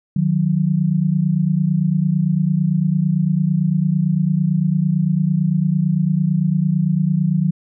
sine tone pair together, 153.89 / 182.8 Hz, D#3 / F#3, -19 / -21 cents, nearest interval minor third, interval 298 cents, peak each -17 dBFS, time 0.16-7.51 s, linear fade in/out 5 ms, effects none

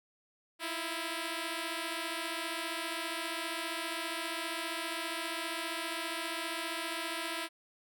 5% pulse beating tone pair, 324 / 339 Hz, E4 / E4, -30 / +49 cents, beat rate 15 Hz, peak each -26 / -27 dBFS, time 0.59-7.49 s, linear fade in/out 50 ms, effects none

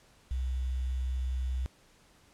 sine tone with quantisation, 63.9 Hz, C2, 40 cents flat, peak -29 dBFS, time 0.31-1.66 s, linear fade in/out 0 ms, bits 9, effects pink hiss -62 dBFS RMS until 2.33 s + low-pass 10000 Hz 12 dB/octave

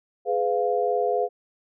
sine chord, F diminished, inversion first, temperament just, 419.1 / 502.9 / 698.5 Hz, Ab4 / Cb5 / F5, +16 / +31 / 0 cents, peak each -25 dBFS, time 0.25-1.29 s, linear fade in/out 50 ms, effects none

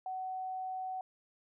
sine tone, 750 Hz, F#5, 23 cents sharp, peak -36 dBFS, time 0.06-1.01 s, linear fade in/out 2 ms, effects none

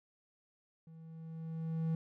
triangle tone with level ramp, 162 Hz, E3, 30 cents flat, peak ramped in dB -50 to -28 dBFS, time 0.87-1.95 s, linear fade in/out 2 ms, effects none

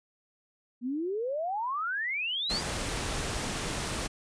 sine exponential sweep, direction up, 233.1 to 4964 Hz, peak -29 dBFS, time 0.81-2.62 s, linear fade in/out 50 ms
pink noise, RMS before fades -33 dBFS, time 2.49-4.08 s, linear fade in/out 20 ms
effects resampled to 22050 Hz

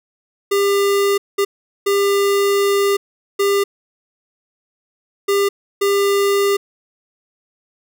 square tone bursts at uneven times, 400.1 Hz, G4, 35 cents sharp, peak -14 dBFS, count 6, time 0.51-1.18 / 1.38-1.45 / 1.86-2.97 / 3.39-3.64 / 5.28-5.49 / 5.81-6.57 s, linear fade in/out 10 ms, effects none

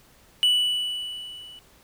triangle tone with level ramp, 2960 Hz, F#7, in tune, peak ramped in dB -14 to -41 dBFS, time 0.43-1.59 s, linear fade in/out 0 ms, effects pink hiss -56 dBFS RMS until 1.83 s

